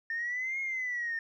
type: exponential two-way sweep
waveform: sine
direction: up then down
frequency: 1809 to 2163 to 1809 Hz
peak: -30 dBFS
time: 0.1-1.19 s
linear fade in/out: 2 ms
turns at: 0.6 s
effects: tanh soft clip ceiling -27 dBFS + 12-bit